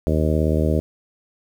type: harmonic tone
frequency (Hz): 77.78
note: D#2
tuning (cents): 0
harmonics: 1 / 2 / 3 / 4 / 5 / 6 / 7 / 8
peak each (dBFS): -20 / -23 / -25 / -26 / -27 / -28 / -28 / -29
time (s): 0.07-0.8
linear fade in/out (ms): 0
effects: 8-bit